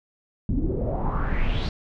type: noise with low-pass filter sweep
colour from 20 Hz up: brown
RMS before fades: -24 dBFS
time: 0.49-1.69 s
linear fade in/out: 2 ms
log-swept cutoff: 220 to 4500 Hz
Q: 4.4
effects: none